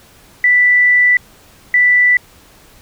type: tone bursts at uneven times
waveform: sine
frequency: 1975.5 Hz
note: B6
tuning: in tune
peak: -7 dBFS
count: 2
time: 0.44-1.17 / 1.74-2.17 s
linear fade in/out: 2 ms
effects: pink hiss -45 dBFS RMS until 2.81 s